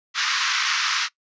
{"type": "band-pass noise", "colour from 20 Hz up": "pink", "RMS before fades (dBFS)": -23, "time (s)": [0.14, 1.09], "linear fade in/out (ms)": 50, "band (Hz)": [1100, 6200], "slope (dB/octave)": 48, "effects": ["noise-tail reverb RT60 0.1 s tail -20 dB re dry", "resampled to 16000 Hz"]}